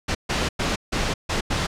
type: noise bursts at uneven times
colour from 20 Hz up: pink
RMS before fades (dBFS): -23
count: 6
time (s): 0.08-0.15 / 0.29-0.49 / 0.59-0.76 / 0.92-1.14 / 1.29-1.41 / 1.5-1.67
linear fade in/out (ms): 10
effects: low-pass 6000 Hz 12 dB/octave